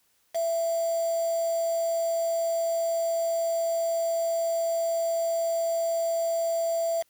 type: tone with quantisation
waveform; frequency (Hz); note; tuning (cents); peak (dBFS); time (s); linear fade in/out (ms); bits
sine; 666; E5; +18; -24; 0.34-7.03; 20; 6
effects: white hiss -68 dBFS RMS until 7.09 s